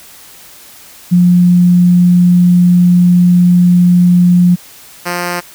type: tone pair in turn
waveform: sine / 5% pulse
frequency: 177.4 / 175.87 Hz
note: F3 / F3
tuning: +27 / +12 cents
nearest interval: unison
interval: 15 cents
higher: first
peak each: -4 dBFS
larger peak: neither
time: 1.11-4.56 / 5.05-5.41 s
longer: first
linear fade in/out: 20 ms
effects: white hiss -37 dBFS RMS until 5.54 s